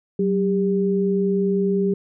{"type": "tone pair together", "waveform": "sine", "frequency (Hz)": [188.8, 398.9], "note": ["F#3", "G4"], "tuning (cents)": [35, 30], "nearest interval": "octave + minor second", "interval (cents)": 1295, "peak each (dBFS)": -20, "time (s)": [0.19, 1.94], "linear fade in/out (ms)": 5, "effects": []}